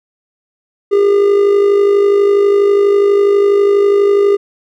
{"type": "tone with amplitude modulation", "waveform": "triangle", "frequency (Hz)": 403.5, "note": "G#4", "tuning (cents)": -50, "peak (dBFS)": -3, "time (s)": [0.91, 4.37], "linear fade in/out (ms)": 20, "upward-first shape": "sine", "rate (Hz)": 52.2, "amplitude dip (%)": 50, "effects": []}